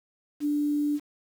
sine tone with quantisation, 293.7 Hz, D4, in tune, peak -23 dBFS, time 0.4-1 s, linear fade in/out 50 ms, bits 8, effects none

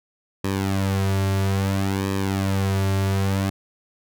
sawtooth tone with flanger, 97.2 Hz, G2, 14 cents flat, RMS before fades -22 dBFS, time 0.44-3.5 s, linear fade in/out 5 ms, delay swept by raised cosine 1.4 to 4 ms, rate 0.6 Hz, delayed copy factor -0.8, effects none

